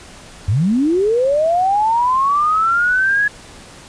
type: linear sweep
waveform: sine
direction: up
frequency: 85.1 to 1689 Hz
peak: -12 dBFS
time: 0.48-3.28 s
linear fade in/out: 5 ms
effects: pink hiss -39 dBFS RMS until 3.88 s + resampled to 22050 Hz